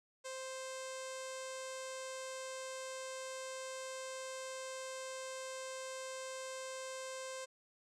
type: tone with low-pass filter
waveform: sawtooth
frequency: 523.3 Hz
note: C5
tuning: in tune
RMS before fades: -45 dBFS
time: 0.24-7.46 s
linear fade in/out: 20 ms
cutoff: 7800 Hz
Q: 3
effects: none